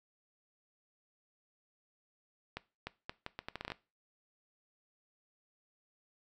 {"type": "accelerating click train", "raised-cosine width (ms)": 0.3, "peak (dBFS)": -23, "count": 12, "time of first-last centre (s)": [2.57, 3.719], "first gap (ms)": 300, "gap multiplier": 0.75, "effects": ["noise-tail reverb RT60 0.3 s tail -19 dB re dry"]}